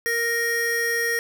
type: tone pair together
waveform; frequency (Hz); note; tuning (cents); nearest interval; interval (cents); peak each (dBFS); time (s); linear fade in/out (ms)
square; 466.2 / 1864.8; A#4 / A#6; 0 / 0; 2 octaves; 2400; -28 / -23; 0.06-1.19; 0
effects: none